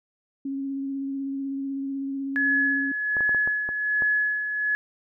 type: tone with vibrato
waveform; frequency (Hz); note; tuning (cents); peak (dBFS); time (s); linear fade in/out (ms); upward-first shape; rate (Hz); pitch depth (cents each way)
sine; 273.5; C#4; -23; -27; 0.45-2.92; 5; sine; 16; 16
type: tone with tremolo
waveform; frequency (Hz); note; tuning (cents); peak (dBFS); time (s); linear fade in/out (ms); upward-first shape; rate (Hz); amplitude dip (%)
sine; 1699; G#6; +39; -19; 2.36-4.75; 0; sine; 1.3; 55
type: clicks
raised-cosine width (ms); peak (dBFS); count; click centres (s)
1; -21; 7; 3.168 / 3.207 / 3.293 / 3.347 / 3.475 / 3.69 / 4.022
effects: none